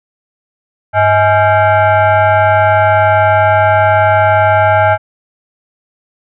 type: tone with frequency modulation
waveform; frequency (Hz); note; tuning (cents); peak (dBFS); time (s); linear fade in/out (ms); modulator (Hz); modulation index
sine; 101.2; G#2; -44; -6; 0.93-4.98; 50; 737; 1.8
effects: none